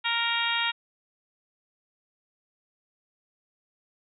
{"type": "harmonic tone", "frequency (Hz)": 466.2, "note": "A#4", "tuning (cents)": 0, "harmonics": [2, 3, 4, 5, 6, 7, 8], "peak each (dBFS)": [-32, -32, -32, -32, -32, -32, -32], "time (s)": [0.04, 0.72], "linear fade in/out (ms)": 20, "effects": []}